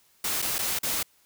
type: noise with dropouts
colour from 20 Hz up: white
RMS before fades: -28 dBFS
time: 0.24-1.03 s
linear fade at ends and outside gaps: 5 ms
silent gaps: 0.419-0.423 / 0.584-0.589 / 0.789-0.831 s
effects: white hiss -63 dBFS RMS until 1.25 s